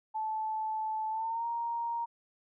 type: tone with pitch glide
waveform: sine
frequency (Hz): 872 to 934.6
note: A5 to A#5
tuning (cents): -16 to +4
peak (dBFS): -31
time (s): 0.14-2.06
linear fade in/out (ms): 20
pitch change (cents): +120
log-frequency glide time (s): 1.1-1.46
effects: none